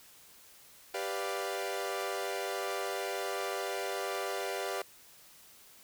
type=chord; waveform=sawtooth; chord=G dominant seventh; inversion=none; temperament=equal; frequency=392 / 493.9 / 587.3 / 698.5 Hz; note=G4 / B4 / D5 / F5; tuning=0 / 0 / 0 / 0 cents; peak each=-34 / -36 / -36 / -36 dBFS; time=0.94-4.82 s; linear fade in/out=5 ms; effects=white hiss -57 dBFS RMS until 5.83 s